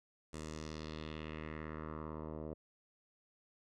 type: tone with low-pass filter sweep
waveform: 10% pulse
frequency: 77.78 Hz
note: D#2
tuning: in tune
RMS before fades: -45 dBFS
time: 0.33-2.54 s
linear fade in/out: 5 ms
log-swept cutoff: 8500 to 620 Hz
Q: 2.2
effects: none